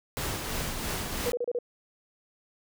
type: noise with tremolo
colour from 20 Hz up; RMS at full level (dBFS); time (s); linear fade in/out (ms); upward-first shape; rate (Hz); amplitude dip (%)
pink; -31; 0.17-1.32; 0; triangle; 3; 40
type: tone bursts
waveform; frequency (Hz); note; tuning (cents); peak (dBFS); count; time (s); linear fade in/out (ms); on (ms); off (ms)
sine; 484.3; B4; -34; -26; 5; 1.26-1.588; 2; 40; 32
effects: none